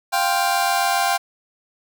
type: chord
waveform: sawtooth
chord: F suspended second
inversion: none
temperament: just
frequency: 698.5 / 785.8 / 1047.7 Hz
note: F5 / G5 / C6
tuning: 0 / +4 / +2 cents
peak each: -18 / -16 / -21 dBFS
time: 0.12-1.18 s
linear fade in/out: 20 ms
effects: none